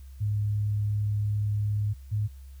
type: tone pair in turn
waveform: sine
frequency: 104.3 / 105.33 Hz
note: G#2 / G#2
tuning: +8 / +25 cents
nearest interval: unison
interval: 17 cents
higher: second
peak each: -24 dBFS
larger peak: neither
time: 0.2-1.94 / 2.11-2.28 s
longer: first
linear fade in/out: 20 ms
effects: added 67 Hz sine -42 dBFS peak until 2.6 s + white hiss -63 dBFS RMS until 2.6 s